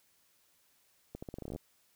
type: accelerating click train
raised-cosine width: 2 ms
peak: -28 dBFS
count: 13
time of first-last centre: 1.15-1.561 s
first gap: 75 ms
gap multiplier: 0.84
effects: white hiss -70 dBFS RMS until 1.95 s